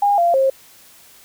sine tone with pitch steps, 812 / 689 / 535 Hz, G#5 / F5 / C5, -39 / -24 / +38 cents, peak -12 dBFS, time 0.02-0.5 s, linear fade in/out 5 ms, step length 160 ms, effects white hiss -47 dBFS RMS until 1.24 s

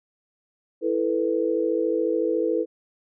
sine chord, E suspended fourth, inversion none, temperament equal, 329.6 / 440 / 493.9 Hz, E4 / A4 / B4, 0 / 0 / 0 cents, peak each -25 dBFS, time 0.81-2.66 s, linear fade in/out 50 ms, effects none

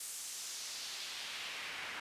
pink noise with band-pass filter sweep, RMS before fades -44 dBFS, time 0-2 s, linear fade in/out 5 ms, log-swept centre 9100 to 1900 Hz, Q 1.4, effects resampled to 32000 Hz

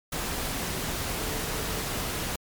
sine tone in noise, 440 Hz, A4, in tune, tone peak -41 dBFS, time 1.18-1.83 s, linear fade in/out 5 ms, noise pink, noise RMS -31 dBFS, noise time 0.12-2.36 s, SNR -13 dB, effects MP3 96 kbps

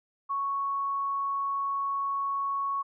sine tone, 1108.7 Hz, C#6, in tune, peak -27 dBFS, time 0.29-2.83 s, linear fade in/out 20 ms, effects none

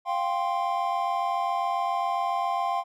triangle chord, F suspended second, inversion none, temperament just, 698.5 / 785.8 / 1047.7 Hz, F5 / G5 / C6, 0 / +4 / +2 cents, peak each -27 dBFS, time 0.05-2.84 s, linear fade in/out 50 ms, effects none

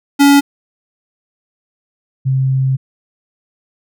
square / sine tone pair in turn, 282.4 / 132.62 Hz, C#4 / C3, +32 / +24 cents, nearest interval octave + minor second, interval 1308 cents, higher first, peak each -6 / -11 dBFS, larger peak first, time 0.19-0.41 / 2.25-2.77 s, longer second, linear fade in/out 20 ms, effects none

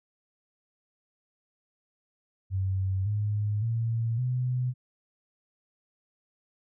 sine tone with pitch steps, 95.3 / 104.53 / 114.65 / 125.75 Hz, G2 / G#2 / A#2 / B2, -48 / +12 / -28 / +32 cents, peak -25 dBFS, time 2.5-4.74 s, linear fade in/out 50 ms, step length 560 ms, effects none

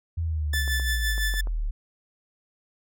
sine linear sweep, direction down, 84.7 to 34.65 Hz, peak -24 dBFS, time 0.17-1.71 s, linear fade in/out 10 ms
sawtooth tone with tremolo, 1751 Hz, A6, 9 cents flat, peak -21 dBFS, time 0.53-1.41 s, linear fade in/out 5 ms, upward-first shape sine, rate 5.9 Hz, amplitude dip 55%
clicks, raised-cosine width 1 ms, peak -27 dBFS, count 6, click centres 0.537 / 0.678 / 0.798 / 1.18 / 1.34 / 1.472 s
effects none

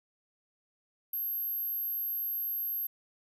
sine tone, 12544 Hz, G9, in tune, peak -31 dBFS, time 1.13-2.87 s, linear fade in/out 5 ms, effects none

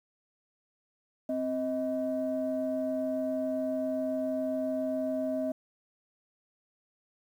sine tone pair together, 261.6 / 631.1 Hz, C4 / D#5, 0 / +24 cents, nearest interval octave + minor third, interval 1524 cents, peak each -31 / -30 dBFS, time 1.29-5.52 s, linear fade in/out 5 ms, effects tanh soft clip ceiling -22 dBFS + 10-bit

